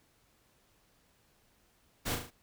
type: noise with echo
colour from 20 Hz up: pink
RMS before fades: -34 dBFS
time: 2.05-2.16 s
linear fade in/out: 20 ms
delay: 37 ms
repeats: 4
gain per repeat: -5 dB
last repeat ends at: 2.308 s
effects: pink hiss -69 dBFS RMS until 2.42 s